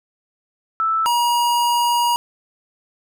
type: tone pair in turn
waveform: sine / square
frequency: 1318.5 / 954.6 Hz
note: E6 / A#5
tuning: 0 / +41 cents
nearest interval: tritone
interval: 559 cents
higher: first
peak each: -16 dBFS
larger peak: neither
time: 0.8-1.06 / 1.06-2.16 s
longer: second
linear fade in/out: 0 ms
effects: none